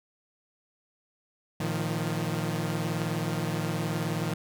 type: chord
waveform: sawtooth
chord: Bb suspended fourth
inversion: none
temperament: equal with one note detuned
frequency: 113.94 / 155.56 / 174.61 Hz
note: Bb2 / Eb3 / F3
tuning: -39 / 0 / 0 cents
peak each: -30 / -27 / -29 dBFS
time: 1.6-4.34 s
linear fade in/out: 5 ms
effects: none